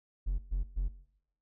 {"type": "tone bursts", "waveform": "triangle", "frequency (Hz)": 45, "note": "F#1", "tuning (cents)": -47, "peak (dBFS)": -25, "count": 3, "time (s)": [0.26, 0.89], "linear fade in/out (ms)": 20, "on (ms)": 130, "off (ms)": 120, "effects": ["noise-tail reverb RT60 0.7 s tail -17 dB re dry", "tanh soft clip ceiling -22 dBFS"]}